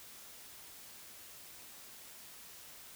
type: silence
effects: white hiss -53 dBFS RMS until 2.95 s